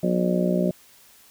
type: harmonic tone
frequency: 60.4 Hz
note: B1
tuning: 38 cents flat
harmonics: 3 / 4 / 5 / 6 / 7 / 8 / 9 / 10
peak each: -22 / -28 / -35 / -27 / -37 / -38 / -30 / -27 dBFS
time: 0.03-0.71 s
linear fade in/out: 5 ms
effects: white hiss -53 dBFS RMS until 1.3 s